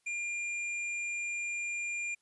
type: tone with tanh clipping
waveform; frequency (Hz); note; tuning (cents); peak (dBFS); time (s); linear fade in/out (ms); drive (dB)
sine; 2400; D7; +37; -35; 0.06-2.15; 10; 12
effects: white hiss -75 dBFS RMS until 2.21 s + resampled to 24000 Hz